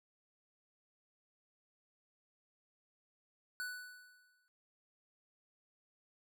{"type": "tone with exponential decay", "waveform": "square", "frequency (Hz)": 1486, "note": "F#6", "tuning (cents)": 7, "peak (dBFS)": -38, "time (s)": [3.6, 4.48], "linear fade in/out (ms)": 0, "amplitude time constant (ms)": 190, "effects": []}